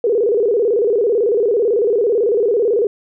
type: tone with vibrato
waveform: sine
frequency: 440.4 Hz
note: A4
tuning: 2 cents sharp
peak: -12 dBFS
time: 0.04-2.87 s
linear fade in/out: 2 ms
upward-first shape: square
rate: 18 Hz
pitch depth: 140 cents each way
effects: none